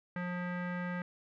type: tone with low-pass filter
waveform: square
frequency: 177.9 Hz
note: F3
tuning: 32 cents sharp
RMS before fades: -37 dBFS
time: 0.16-1.02 s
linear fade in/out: 2 ms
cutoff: 1800 Hz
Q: 4
effects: none